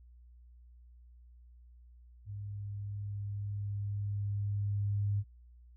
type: tone with level ramp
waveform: sine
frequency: 101.8 Hz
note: G#2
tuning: 34 cents flat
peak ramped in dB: -39 to -28 dBFS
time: 2.25-5.24 s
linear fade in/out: 50 ms
effects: added 60 Hz sine -54 dBFS peak until 5.76 s